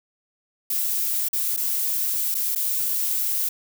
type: noise with dropouts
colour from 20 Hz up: violet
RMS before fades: -24 dBFS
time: 0.7-3.49 s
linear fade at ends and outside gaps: 5 ms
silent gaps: 1.286-1.33 / 1.565-1.573 / 2.344-2.35 / 2.551-2.558 s
effects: none